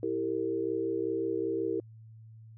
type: chord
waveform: sine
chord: E diminished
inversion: none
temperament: equal with one note detuned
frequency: 329.6 / 392 / 457.4 Hz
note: E4 / G4 / Bb4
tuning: 0 / 0 / -33 cents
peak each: -33 dBFS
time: 0.03-1.8 s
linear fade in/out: 2 ms
effects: added 111 Hz sine -48 dBFS peak until 2.57 s